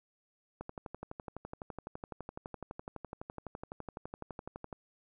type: click train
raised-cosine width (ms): 1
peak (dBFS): -27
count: 50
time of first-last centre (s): 0.61-4.728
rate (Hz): 11.9
effects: none